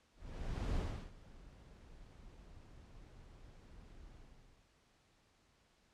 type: noise with ADSR envelope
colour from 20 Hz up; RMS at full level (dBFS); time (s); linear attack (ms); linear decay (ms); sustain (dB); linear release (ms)
brown; -36; 0.15-4.7; 600; 360; -21; 550
effects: pink hiss -72 dBFS RMS until 5.93 s + low-pass 7000 Hz 12 dB/octave